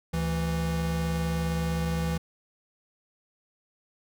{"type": "tone pair together", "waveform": "square", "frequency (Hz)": [73.41, 164.81], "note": ["D2", "E3"], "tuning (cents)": [0, 0], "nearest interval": "octave + major second", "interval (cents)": 1400, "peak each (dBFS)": [-32, -28], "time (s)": [0.13, 2.18], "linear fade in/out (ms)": 10, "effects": []}